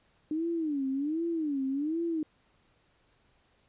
sine tone with vibrato, 300 Hz, D4, 37 cents sharp, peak -28 dBFS, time 0.31-2.23 s, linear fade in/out 2 ms, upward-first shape sine, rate 1.3 Hz, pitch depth 210 cents each way, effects pink hiss -68 dBFS RMS until 3.68 s + resampled to 8000 Hz

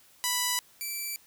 5% pulse tone pair in turn, 987.8 / 2328 Hz, B5 / D7, 0 / -16 cents, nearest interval octave + minor third, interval 1484 cents, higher second, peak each -14 / -23 dBFS, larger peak first, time 0.24-0.59 / 0.81-1.16 s, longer neither, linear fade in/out 0 ms, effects white hiss -59 dBFS RMS until 1.26 s

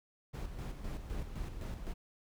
brown noise with tremolo, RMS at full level -39 dBFS, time 0.33-1.94 s, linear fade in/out 20 ms, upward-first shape square, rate 3.9 Hz, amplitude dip 50%, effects none

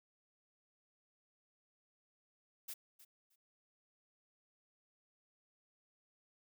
blue noise with echo, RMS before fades -45 dBFS, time 2.68-2.74 s, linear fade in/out 10 ms, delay 310 ms, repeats 2, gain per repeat -15 dB, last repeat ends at 3.36 s, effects none

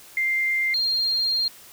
sine tone pair in turn, 2097 / 4205 Hz, C7 / C8, +3 / +8 cents, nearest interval octave, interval 1205 cents, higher second, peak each -20 dBFS, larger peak neither, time 0.17-0.74 / 0.74-1.48 s, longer second, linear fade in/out 2 ms, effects white hiss -47 dBFS RMS until 1.72 s

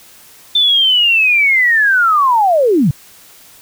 sine linear sweep, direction down, 3562 to 119.6 Hz, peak -8 dBFS, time 0.55-2.91 s, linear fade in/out 5 ms, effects white hiss -42 dBFS RMS until 3.61 s

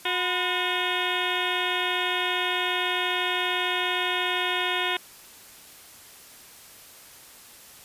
harmonic tone with a mistuned harmonic, 362.6 Hz, F#4, 35 cents flat, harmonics 1 / 2 / 3 / 4 / 5 / 6 / 7 / 8 / 9 / 10, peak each -33 / -33 / -33 / -33 / -33 / -33 / -33 / -33 / -33 / -33 dBFS, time 0.05-4.97 s, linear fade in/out 5 ms, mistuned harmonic 3, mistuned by -120 cents, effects white hiss -48 dBFS RMS until 7.84 s + resampled to 32000 Hz

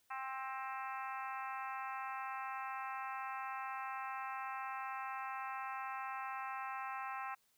harmonic tone with a mistuned harmonic, 264.2 Hz, C4, 17 cents sharp, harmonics 3 / 4 / 5 / 6 / 7 / 8 / 9 / 10, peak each -45 / -45 / -47 / -52 / -52 / -57 / -57 / -53 dBFS, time 0.1-7.35 s, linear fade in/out 10 ms, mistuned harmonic 7, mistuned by +19 cents, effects white hiss -75 dBFS RMS until 7.57 s

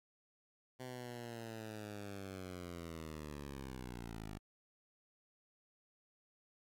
10% pulse linear sweep, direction down, 128.4 to 50.5 Hz, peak -37 dBFS, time 0.79-4.39 s, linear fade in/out 20 ms, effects AAC 64 kbps

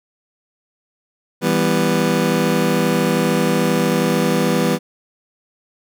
25% pulse chord, E minor, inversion none, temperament just, 164.81 / 197.78 / 247.2 Hz, E3 / G3 / B3, 0 / +16 / +2 cents, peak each -16 dBFS, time 1.41-4.79 s, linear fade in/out 50 ms, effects none

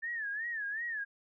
sine tone with vibrato, 1760 Hz, A6, in tune, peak -34 dBFS, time 0.02-1.05 s, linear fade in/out 20 ms, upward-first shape sine, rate 2.7 Hz, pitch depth 140 cents each way, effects none

